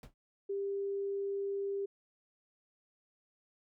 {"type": "noise with exponential decay", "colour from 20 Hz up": "brown", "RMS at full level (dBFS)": -39, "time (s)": [0.03, 0.14], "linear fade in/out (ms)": 2, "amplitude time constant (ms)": 22}
{"type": "tone", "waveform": "sine", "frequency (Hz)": 397.1, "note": "G4", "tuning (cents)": 22, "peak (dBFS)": -33, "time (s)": [0.49, 1.86], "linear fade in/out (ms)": 10}
{"effects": []}